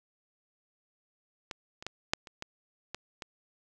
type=clicks; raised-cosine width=0.2 ms; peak=-20 / -26 / -18 / -8 / -29 / -20 / -19 / -22 dBFS; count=8; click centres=1.512 / 1.825 / 1.866 / 2.135 / 2.272 / 2.424 / 2.946 / 3.222 s; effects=none